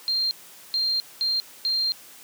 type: tone bursts at uneven times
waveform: sine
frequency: 4186 Hz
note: C8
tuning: in tune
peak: -21 dBFS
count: 4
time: 0.08-0.31 / 0.74-1 / 1.21-1.4 / 1.65-1.92 s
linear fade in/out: 0 ms
effects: white hiss -47 dBFS RMS until 2.23 s + high-pass 150 Hz 12 dB/octave